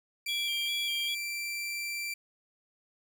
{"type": "tone", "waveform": "sawtooth", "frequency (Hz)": 2349, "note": "D7", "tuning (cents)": 0, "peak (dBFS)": -30, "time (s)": [0.26, 2.14], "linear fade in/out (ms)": 5}
{"type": "tone with vibrato", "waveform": "sine", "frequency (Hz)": 3285, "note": "G#7", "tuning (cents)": -20, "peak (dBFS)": -31, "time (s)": [0.28, 1.15], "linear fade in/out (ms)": 10, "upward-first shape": "square", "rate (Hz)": 2.5, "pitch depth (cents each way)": 31}
{"effects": []}